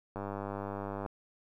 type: click train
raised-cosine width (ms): 1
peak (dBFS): -24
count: 91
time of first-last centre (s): 0.16-1.062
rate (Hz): 99.8
effects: 11-bit